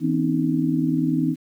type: tone cluster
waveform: sine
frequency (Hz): 160.4 / 250.8 / 271 / 311.4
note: E3 / B3 / C#4 / D#4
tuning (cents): -47 / +27 / -39 / +2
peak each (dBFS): -24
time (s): 0-1.36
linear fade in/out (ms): 50
effects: 9-bit